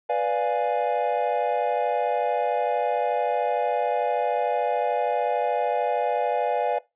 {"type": "chord", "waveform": "triangle", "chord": "B diminished seventh", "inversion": "none", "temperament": "equal", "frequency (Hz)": [493.9, 587.3, 698.5, 830.6], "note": ["B4", "D5", "F5", "Ab5"], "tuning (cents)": [0, 0, 0, 0], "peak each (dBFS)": -25, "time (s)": [0.09, 6.79], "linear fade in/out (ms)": 10, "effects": ["noise-tail reverb RT60 0.2 s tail -19 dB re dry", "resampled to 8000 Hz"]}